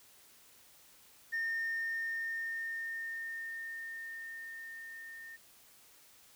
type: tone with level ramp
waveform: sine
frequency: 1823 Hz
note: A#6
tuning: 39 cents flat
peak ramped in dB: -30 to -46 dBFS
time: 1.32-5.37 s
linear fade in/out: 20 ms
effects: tanh soft clip ceiling -30 dBFS + white hiss -61 dBFS RMS until 6.35 s